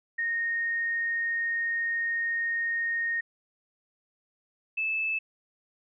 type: tone pair in turn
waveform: sine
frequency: 1853 / 2621 Hz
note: A#6 / E7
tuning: -11 / -11 cents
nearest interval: tritone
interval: 600 cents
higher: second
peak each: -26 dBFS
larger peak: neither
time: 0.18-3.21 / 4.77-5.19 s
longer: first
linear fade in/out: 10 ms
effects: none